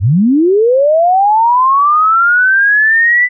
sine linear sweep, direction up, 81.4 to 2000 Hz, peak -6 dBFS, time 0-3.29 s, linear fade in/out 50 ms, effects none

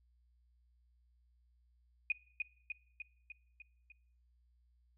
sine tone with echo, 2471 Hz, D#7, 13 cents flat, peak -29 dBFS, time 2.1-2.12 s, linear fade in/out 2 ms, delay 300 ms, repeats 6, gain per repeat -4 dB, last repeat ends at 3.92 s, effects noise-tail reverb RT60 0.7 s tail -22 dB re dry + added 60 Hz sine -68 dBFS peak until 4.97 s

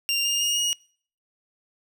25% pulse tone with pitch steps, 2784 / 2816 / 2849 / 2882 Hz, F7 / F7 / F7 / F#7, -6 / +14 / +34 / -46 cents, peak -18 dBFS, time 0.09-0.73 s, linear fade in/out 0 ms, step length 160 ms, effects noise-tail reverb RT60 0.5 s tail -25 dB re dry

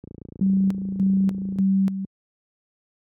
click train, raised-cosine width 3 ms, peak -25 dBFS, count 45, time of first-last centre 0.04-1.595 s, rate 28.3 Hz
sine tone with tremolo, 193 Hz, G3, 27 cents flat, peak -16 dBFS, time 0.41-2.05 s, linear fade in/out 2 ms, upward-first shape square, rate 1.7 Hz, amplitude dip 65%
effects high-pass 80 Hz 12 dB/octave

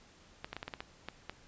clicks, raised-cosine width 0.3 ms, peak -23 dBFS, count 9, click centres 0.445 / 0.53 / 0.566 / 0.629 / 0.68 / 0.738 / 0.805 / 1.086 / 1.296 s, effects pink hiss -60 dBFS RMS until 1.47 s + resampled to 16000 Hz

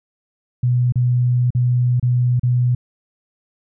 sine tone with dropouts, 123.47 Hz, B2, in tune, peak -13 dBFS, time 0.63-2.75 s, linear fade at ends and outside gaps 5 ms, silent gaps 0.923-0.956 / 1.505-1.549 / 1.998-2.027 / 2.396-2.432 s, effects none

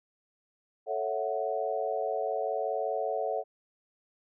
sine chord, F# minor seventh, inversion first, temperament equal, 440 / 554.4 / 659.3 / 740 Hz, A4 / C#5 / E5 / F#5, 0 / 0 / 0 / 0 cents, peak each -34 dBFS, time 0.86-3.44 s, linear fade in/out 50 ms, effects none

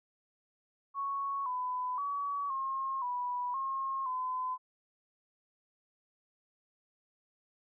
sine tone with pitch steps, 1108 / 1002 / 1134 / 1073 / 983 / 1076 / 1017 Hz, C#6 / B5 / C#6 / C6 / B5 / C6 / C6, -1 / +25 / +39 / +43 / -8 / +48 / -50 cents, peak -32 dBFS, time 0.94-4.58 s, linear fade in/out 50 ms, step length 520 ms, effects none

